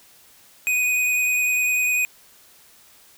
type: tone with vibrato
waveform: square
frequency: 2489 Hz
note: D#7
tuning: in tune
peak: -19 dBFS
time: 0.67-2.05 s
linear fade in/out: 0 ms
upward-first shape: triangle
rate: 10 Hz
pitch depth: 18 cents each way
effects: white hiss -52 dBFS RMS until 3.17 s